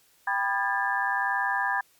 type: tone cluster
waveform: sine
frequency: 788 / 989 / 1206 / 1629 / 1750 Hz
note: G5 / B5 / D6 / G#6 / A6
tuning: +9 / +2 / +46 / -34 / -10 cents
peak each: -30 / -29 / -36 / -28 / -31 dBFS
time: 0.27-1.81 s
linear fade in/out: 5 ms
effects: white hiss -62 dBFS RMS until 1.99 s + MP3 96 kbps